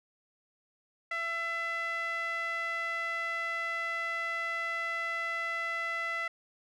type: tone with band-pass filter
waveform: sawtooth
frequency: 670 Hz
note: E5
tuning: 28 cents sharp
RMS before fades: -34 dBFS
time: 1.11-6.28 s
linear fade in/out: 5 ms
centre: 1800 Hz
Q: 6.6
effects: none